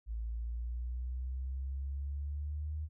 sine exponential sweep, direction up, 55 to 77.6 Hz, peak -35 dBFS, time 0.06-2.89 s, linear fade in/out 50 ms, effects none

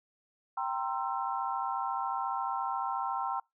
sine chord, C dominant seventh, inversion second, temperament equal with one note detuned, 784 / 932.3 / 1046.5 / 1335.4 Hz, G5 / Bb5 / C6 / E6, 0 / 0 / 0 / +22 cents, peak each -35 / -36 / -36 / -38 dBFS, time 0.57-3.4 s, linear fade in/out 5 ms, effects noise-tail reverb RT60 0.2 s tail -26 dB re dry

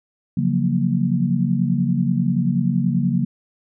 sine chord, Gb major seventh, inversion second, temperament equal, 138.59 / 174.61 / 185 / 233.1 Hz, Db3 / F3 / Gb3 / Bb3, 0 / 0 / 0 / 0 cents, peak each -22 dBFS, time 0.37-3.25 s, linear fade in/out 5 ms, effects none

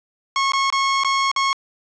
sawtooth tone with dropouts, 1092 Hz, C#6, 26 cents flat, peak -13 dBFS, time 0.36-1.53 s, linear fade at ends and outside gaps 1 ms, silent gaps 0.52-0.534 / 0.702-0.725 / 1.036-1.047 / 1.315-1.362 s, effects resampled to 16000 Hz + 9-bit

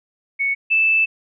sine tone pair in turn, 2217 / 2636 Hz, C#7 / E7, 0 / -1 cents, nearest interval minor third, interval 299 cents, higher second, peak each -17 / -13 dBFS, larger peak second, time 0.39-0.55 / 0.7-1.06 s, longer second, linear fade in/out 20 ms, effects none

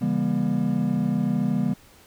triangle chord, C# diminished seventh, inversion none, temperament just, 138.59 / 166.31 / 199.57 / 239.5 Hz, C#3 / E3 / G3 / Bb3, 0 / +16 / +31 / +47 cents, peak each -27 / -26 / -23 / -23 dBFS, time 0.01-1.74 s, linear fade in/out 10 ms, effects pink hiss -53 dBFS RMS until 2.06 s

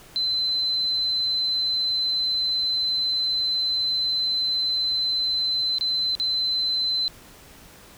sine tone with dropouts, 4057 Hz, B7, 46 cents sharp, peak -21 dBFS, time 0.16-7.08 s, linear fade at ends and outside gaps 0 ms, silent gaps 5.784-5.81 / 6.152-6.199 s, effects pink hiss -48 dBFS RMS until 7.97 s

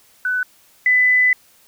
sine tone pair in turn, 1497 / 2001 Hz, F#6 / B6, +20 / +22 cents, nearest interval perfect fourth, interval 502 cents, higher second, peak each -17 / -11 dBFS, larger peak second, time 0.25-0.43 / 0.86-1.33 s, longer second, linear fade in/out 2 ms, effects white hiss -53 dBFS RMS until 1.67 s

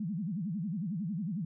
sine tone with vibrato, 185 Hz, F#3, in tune, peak -32 dBFS, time 0-1.45 s, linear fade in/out 5 ms, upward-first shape sine, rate 11 Hz, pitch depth 300 cents each way, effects none

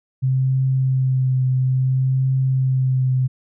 sine tone with vibrato, 130.6 Hz, C3, 3 cents flat, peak -15 dBFS, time 0.22-3.28 s, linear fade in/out 20 ms, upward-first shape triangle, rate 0.59 Hz, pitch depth 22 cents each way, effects none

